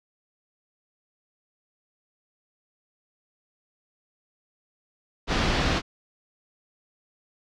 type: low-pass noise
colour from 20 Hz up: pink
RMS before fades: -24 dBFS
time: 5.27-5.82 s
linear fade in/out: 50 ms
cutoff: 5000 Hz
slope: 24 dB/octave
effects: none